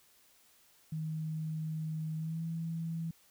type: tone with pitch glide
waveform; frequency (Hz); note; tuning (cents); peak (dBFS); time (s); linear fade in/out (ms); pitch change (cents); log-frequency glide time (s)
sine; 157.4 to 164.46; D#3 to E3; +20 to -4; -34; 0.92-3.11; 5; +76; 2.16-2.43
effects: white hiss -65 dBFS RMS until 3.3 s